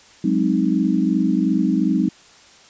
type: chord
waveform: sine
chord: Ab dominant seventh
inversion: third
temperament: equal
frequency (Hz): 185 / 207.7 / 261.6 / 311.1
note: Gb3 / Ab3 / C4 / Eb4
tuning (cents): 0 / 0 / 0 / 0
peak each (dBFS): -21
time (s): 0.24-2.09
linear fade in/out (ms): 5
effects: white hiss -48 dBFS RMS until 2.69 s + resampled to 16000 Hz